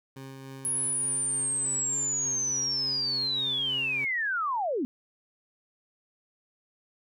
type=tone with tremolo; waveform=20% pulse; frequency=134.3 Hz; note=C3; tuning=46 cents sharp; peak=-35 dBFS; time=0.16-4.05 s; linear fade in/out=5 ms; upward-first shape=sine; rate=3.4 Hz; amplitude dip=25%
type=linear sweep; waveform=sine; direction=down; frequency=10548 to 228 Hz; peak=-26 dBFS; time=0.65-4.85 s; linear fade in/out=0 ms
effects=none